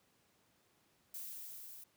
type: noise with level ramp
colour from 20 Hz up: violet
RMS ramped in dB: -45 to -53 dBFS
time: 1.14-1.84 s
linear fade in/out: 5 ms
effects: pink hiss -73 dBFS RMS until 1.96 s + high-pass 100 Hz 12 dB/octave